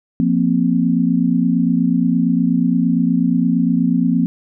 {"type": "chord", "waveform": "sine", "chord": "F suspended fourth", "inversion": "none", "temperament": "equal", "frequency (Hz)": [174.61, 233.1, 261.6], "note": ["F3", "Bb3", "C4"], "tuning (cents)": [0, 0, 0], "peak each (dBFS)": -17, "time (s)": [0.2, 4.26], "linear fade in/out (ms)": 0, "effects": []}